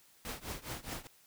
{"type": "noise with tremolo", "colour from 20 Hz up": "pink", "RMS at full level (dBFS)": -39, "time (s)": [0.25, 1.07], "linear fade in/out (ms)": 0, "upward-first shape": "triangle", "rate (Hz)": 4.8, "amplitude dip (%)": 95, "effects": ["white hiss -64 dBFS RMS until 1.26 s"]}